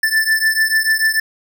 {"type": "beating tone pair", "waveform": "square", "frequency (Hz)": [1760, 1766.8], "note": ["A6", "A6"], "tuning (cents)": [0, 7], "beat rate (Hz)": 6.8, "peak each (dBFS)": [-16, -18], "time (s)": [0.03, 1.2], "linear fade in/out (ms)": 5, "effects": []}